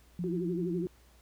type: tone with tremolo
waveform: sine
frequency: 174.61 Hz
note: F3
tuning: in tune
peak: -31 dBFS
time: 0.19-0.86 s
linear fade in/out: 2 ms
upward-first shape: sine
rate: 7.4 Hz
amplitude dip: 30%
type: tone with vibrato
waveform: sine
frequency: 349.2 Hz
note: F4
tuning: in tune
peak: -32 dBFS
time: 0.24-0.87 s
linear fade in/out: 0 ms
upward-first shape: sine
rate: 12 Hz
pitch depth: 130 cents each way
effects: added 60 Hz sine -59 dBFS peak until 1.21 s + pink hiss -64 dBFS RMS until 1.21 s